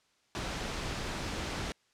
pink noise, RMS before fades -36 dBFS, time 0.35-1.72 s, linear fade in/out 0 ms, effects white hiss -70 dBFS RMS until 1.93 s + low-pass 6000 Hz 12 dB/octave

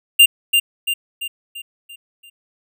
square tone with echo, 2794 Hz, F7, in tune, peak -6 dBFS, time 0.19-0.26 s, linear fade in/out 10 ms, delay 340 ms, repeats 6, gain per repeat -6 dB, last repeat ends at 2.3 s, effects none

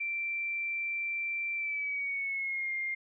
sine tone with pitch glide, 2349 to 2117 Hz, D7 to C7, 0 to +20 cents, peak -31 dBFS, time 0-2.95 s, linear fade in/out 10 ms, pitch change -180 cents, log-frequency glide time 1.55-2.73 s, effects none

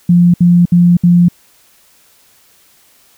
sine tone bursts, 174.61 Hz, F3, in tune, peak -4 dBFS, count 4, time 0.09-1.285 s, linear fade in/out 5 ms, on 250 ms, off 65 ms, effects white hiss -49 dBFS RMS until 3.17 s

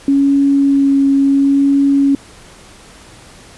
sine tone with vibrato, 277.2 Hz, C#4, in tune, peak -8 dBFS, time 0.08-2.15 s, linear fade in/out 2 ms, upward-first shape sine, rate 0.73 Hz, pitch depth 11 cents each way, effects pink hiss -40 dBFS RMS until 3.57 s + resampled to 24000 Hz

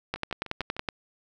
two click trains, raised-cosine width 0.3 ms, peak -12 / -24 dBFS, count 9 / 5, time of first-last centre 0.14-0.888 / 0.16-0.766 s, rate 10.7 / 6.6 Hz, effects none

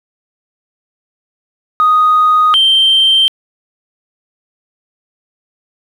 sine tone pair in turn, 1244.5 / 3136 Hz, D#6 / G7, 0 / 0 cents, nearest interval octave + major third, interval 1600 cents, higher second, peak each -5 dBFS, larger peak neither, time 1.8-2.54 / 2.54-3.28 s, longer neither, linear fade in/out 0 ms, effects tanh soft clip ceiling -3 dBFS + 7-bit

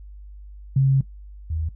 sine tone pair in turn, 135.2 / 79.49 Hz, C#3 / D#2, -43 / +38 cents, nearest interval major sixth, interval 919 cents, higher first, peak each -14 / -23 dBFS, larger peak first, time 0.76-1.01 / 1.5-1.69 s, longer first, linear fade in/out 5 ms, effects noise-tail reverb RT60 0.1 s tail -17 dB re dry + added 50 Hz sine -38 dBFS peak until 1.75 s

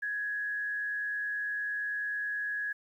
sine tone with frequency modulation, 1675 Hz, G#6, 14 cents sharp, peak -31 dBFS, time 0.02-2.73 s, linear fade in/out 10 ms, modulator 109 Hz, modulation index 0.36, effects 11-bit

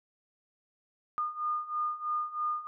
sine beating tone pair, 1217 / 1220.1 Hz, D#6 / D#6, -39 / -34 cents, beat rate 3.1 Hz, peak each -35 / -32 dBFS, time 1.18-2.67 s, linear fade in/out 0 ms, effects none

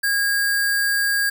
sine tone with sample-and-hold, 1634 Hz, G#6, 29 cents flat, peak -17 dBFS, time 0.03-1.3 s, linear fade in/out 10 ms, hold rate 6300 Hz, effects none

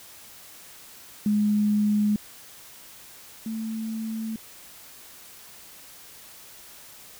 sine tone pair in turn, 209 / 222 Hz, G#3 / A3, +11 / +16 cents, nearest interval minor second, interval 105 cents, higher second, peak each -19 / -28 dBFS, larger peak first, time 1.26-2.16 / 3.46-4.36 s, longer neither, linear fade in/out 2 ms, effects white hiss -47 dBFS RMS until 7.19 s

